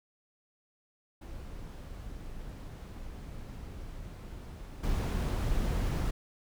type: noise with level steps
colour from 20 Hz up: brown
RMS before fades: -43 / -30 dBFS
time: 1.21-6.11 s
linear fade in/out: 10 ms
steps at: 4.83 s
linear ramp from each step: 10 ms
effects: none